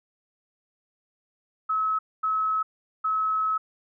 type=tone bursts at uneven times; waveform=sine; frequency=1289 Hz; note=E6; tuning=39 cents flat; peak=-22 dBFS; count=3; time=1.69-1.99 / 2.23-2.63 / 3.04-3.58 s; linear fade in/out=10 ms; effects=none